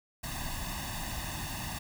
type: noise with comb filter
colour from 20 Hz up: pink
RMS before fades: -37 dBFS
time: 0.23-1.79 s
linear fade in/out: 10 ms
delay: 1.1 ms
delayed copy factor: +0.9
effects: none